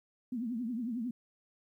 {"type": "tone with vibrato", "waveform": "sine", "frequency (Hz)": 236.5, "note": "A#3", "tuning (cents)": 25, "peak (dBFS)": -33, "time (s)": [0.32, 1.11], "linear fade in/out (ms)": 5, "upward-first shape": "triangle", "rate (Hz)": 11, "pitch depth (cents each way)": 180, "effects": ["12-bit"]}